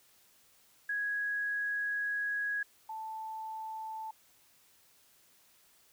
sine tone pair in turn, 1661.2 / 880 Hz, G#6 / A5, 0 / 0 cents, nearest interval major seventh, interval 1100 cents, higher first, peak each -31 / -38 dBFS, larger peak first, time 0.89-2.63 / 2.89-4.11 s, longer first, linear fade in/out 5 ms, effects white hiss -65 dBFS RMS until 5.92 s

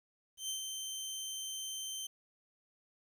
20% pulse tone with ADSR envelope, 3111 Hz, G7, 14 cents flat, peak -30 dBFS, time 0.37-2.07 s, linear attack 120 ms, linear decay 110 ms, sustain -4 dB, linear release 7 ms, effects 11-bit

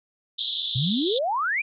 white band-pass noise, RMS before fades -30 dBFS, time 0.38-1.19 s, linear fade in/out 10 ms, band 3300 to 3800 Hz, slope 96 dB/octave
sine exponential sweep, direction up, 116.54 to 2489 Hz, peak -22 dBFS, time 0.75-1.62 s, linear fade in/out 10 ms
effects none

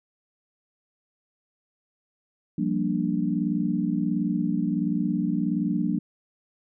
sine chord, G minor seventh, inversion third, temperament equal, 174.61 / 196 / 233.1 / 293.7 Hz, F3 / G3 / Bb3 / D4, 0 / 0 / 0 / 0 cents, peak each -28 dBFS, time 2.58-5.99 s, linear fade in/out 5 ms, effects none

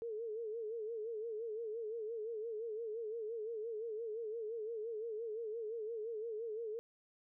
sine tone with vibrato, 445.4 Hz, A4, 21 cents sharp, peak -39 dBFS, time 0.02-6.79 s, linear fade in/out 0 ms, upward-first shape sine, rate 5.8 Hz, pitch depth 95 cents each way, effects none

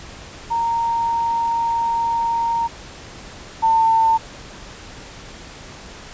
sine tone pair in turn, 926 / 898.6 Hz, A#5 / A5, -12 / +36 cents, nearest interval minor second, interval 52 cents, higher first, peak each -17 / -12 dBFS, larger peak second, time 0.5-2.68 / 3.62-4.18 s, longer first, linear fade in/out 20 ms, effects pink hiss -38 dBFS RMS until 6.13 s + resampled to 16000 Hz

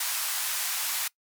white band-pass noise, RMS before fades -30 dBFS, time 0-1.08 s, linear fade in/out 5 ms, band 790 to 16000 Hz, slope 24 dB/octave, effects noise-tail reverb RT60 0.1 s tail -22 dB re dry

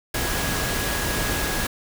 sine tone in noise, 1661.2 Hz, G#6, in tune, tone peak -32 dBFS, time 0.14-1.67 s, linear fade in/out 5 ms, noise pink, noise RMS -25 dBFS, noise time 0.14-1.67 s, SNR -10 dB, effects none

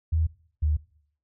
sine tone pair in turn, 80.3 / 75.79 Hz, E2 / D#2, -45 / -45 cents, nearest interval minor second, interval 100 cents, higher first, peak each -20 dBFS, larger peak neither, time 0.12-0.27 / 0.62-0.77 s, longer neither, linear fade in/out 10 ms, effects noise-tail reverb RT60 0.6 s tail -21 dB re dry

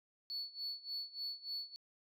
sine tone with tremolo, 4431 Hz, C#8, 2 cents flat, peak -36 dBFS, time 0.3-1.76 s, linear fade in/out 0 ms, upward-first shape sine, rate 3.4 Hz, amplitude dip 90%, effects tanh soft clip ceiling -36 dBFS

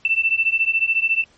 sine beating tone pair, 2663 / 2677 Hz, E7 / E7, +17 / +26 cents, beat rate 14 Hz, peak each -19 dBFS, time 0.05-1.24 s, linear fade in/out 2 ms, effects pink hiss -55 dBFS RMS until 1.37 s + MP3 32 kbps

